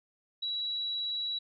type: tone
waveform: sine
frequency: 3906 Hz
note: B7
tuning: 20 cents flat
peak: -31 dBFS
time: 0.42-1.39 s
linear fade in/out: 10 ms
effects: none